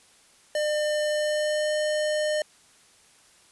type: tone with pitch glide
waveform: square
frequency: 602 to 607.6 Hz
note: D5 to D#5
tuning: +43 to -41 cents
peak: -24 dBFS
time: 0.55-2.42 s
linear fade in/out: 2 ms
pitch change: +16 cents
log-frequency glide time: 1.11-1.74 s
effects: white hiss -57 dBFS RMS until 3.51 s + resampled to 24000 Hz